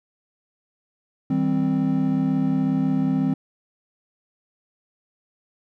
triangle chord, C minor, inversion first, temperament equal with one note detuned, 159.48 / 196 / 261.6 Hz, Eb3 / G3 / C4, +43 / 0 / 0 cents, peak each -23 / -23 / -19 dBFS, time 1.3-3.34 s, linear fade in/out 5 ms, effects none

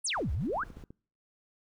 sine exponential two-way sweep, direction down then up, 11160 to 58.27 to 1723 Hz, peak -29 dBFS, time 0.04-0.64 s, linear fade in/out 10 ms, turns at 0.32 s
brown noise with tremolo, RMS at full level -47 dBFS, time 0.17-0.84 s, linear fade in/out 0 ms, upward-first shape square, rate 8.4 Hz, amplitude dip 35%
click train, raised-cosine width 3 ms, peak -34 dBFS, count 7, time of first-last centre 0.5-0.905 s, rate 14.8 Hz
effects noise-tail reverb RT60 0.5 s tail -26 dB re dry

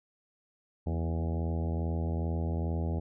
harmonic tone with a mistuned harmonic, 82.41 Hz, E2, in tune, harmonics 1 / 2 / 3 / 4 / 5 / 6 / 7 / 8 / 9 / 10, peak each -30 / -36 / -40 / -42 / -44 / -46 / -47 / -48 / -49 / -50 dBFS, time 0.86-3 s, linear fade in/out 10 ms, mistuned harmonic 3, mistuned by -50 cents, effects none

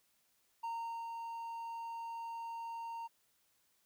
triangle tone with ADSR envelope, 922 Hz, A#5, 19 cents flat, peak -35 dBFS, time 0.63-3.08 s, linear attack 11 ms, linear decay 430 ms, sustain -4 dB, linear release 22 ms, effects white hiss -75 dBFS RMS until 3.85 s

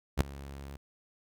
sawtooth tone with ADSR envelope, 69.3 Hz, C#2, in tune, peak -17 dBFS, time 0.17-0.77 s, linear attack 36 ms, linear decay 10 ms, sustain -21 dB, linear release 9 ms, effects none

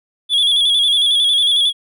triangle tone with vibrato, 3383 Hz, G#7, 31 cents sharp, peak -10 dBFS, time 0.29-1.73 s, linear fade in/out 50 ms, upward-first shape square, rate 11 Hz, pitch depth 44 cents each way, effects none

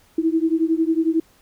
sine beating tone pair, 320 / 331 Hz, D#4 / E4, +49 / +7 cents, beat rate 11 Hz, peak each -19 / -20 dBFS, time 0.18-1.2 s, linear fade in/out 5 ms, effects pink hiss -56 dBFS RMS until 1.41 s

